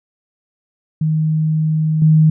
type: tone with level steps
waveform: sine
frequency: 156.5 Hz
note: D#3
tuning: 10 cents sharp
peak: -13 / -7 dBFS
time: 1.01-2.3 s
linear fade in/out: 5 ms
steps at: 2.02 s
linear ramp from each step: 2 ms
effects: none